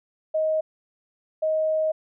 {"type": "tone pair in turn", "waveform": "sine", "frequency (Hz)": [628, 628], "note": ["D#5", "D#5"], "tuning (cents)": [16, 16], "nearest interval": "unison", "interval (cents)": 0, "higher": "neither", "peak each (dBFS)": -20, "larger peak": "neither", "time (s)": [[0.34, 0.61], [1.42, 1.92]], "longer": "second", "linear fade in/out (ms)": 10, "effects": []}